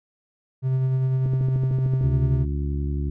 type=tone with tremolo; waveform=triangle; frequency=130.81 Hz; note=C3; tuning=in tune; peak=-16 dBFS; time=0.62-2.46 s; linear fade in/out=50 ms; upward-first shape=sine; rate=10 Hz; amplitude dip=25%
type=click train; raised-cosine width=3 ms; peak=-19 dBFS; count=11; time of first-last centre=1.26-2.012 s; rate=13.3 Hz
type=harmonic tone; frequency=71.2 Hz; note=C#2; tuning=47 cents sharp; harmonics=1 / 2 / 3 / 4 / 5; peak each=-24 / -29 / -37 / -35 / -38 dBFS; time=2.03-3.1 s; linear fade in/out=5 ms
effects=none